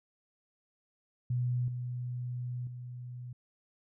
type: tone with level steps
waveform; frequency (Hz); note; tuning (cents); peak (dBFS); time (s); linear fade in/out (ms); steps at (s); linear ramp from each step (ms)
sine; 123.47; B2; 0; -28 / -34 / -40; 1.3-3.33; 5; 1.68 / 2.67; 2
effects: none